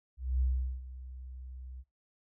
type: tone with ADSR envelope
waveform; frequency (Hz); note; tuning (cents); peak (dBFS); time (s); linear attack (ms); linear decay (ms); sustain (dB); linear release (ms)
sine; 63.8; C2; -43; -25; 0.17-1.84; 240; 400; -17; 44
effects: noise-tail reverb RT60 0.3 s tail -24 dB re dry